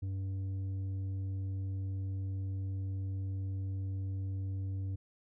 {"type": "tone with tanh clipping", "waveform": "sine", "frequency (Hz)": 96.2, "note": "G2", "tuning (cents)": -32, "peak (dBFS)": -35, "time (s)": [0.02, 4.96], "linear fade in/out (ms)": 10, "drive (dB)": 6, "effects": []}